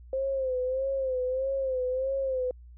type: tone with vibrato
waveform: sine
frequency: 523.3 Hz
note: C5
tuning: in tune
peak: -26 dBFS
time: 0.13-2.51 s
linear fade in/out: 2 ms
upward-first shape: sine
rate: 1.6 Hz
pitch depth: 66 cents each way
effects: added 60 Hz sine -46 dBFS peak until 2.77 s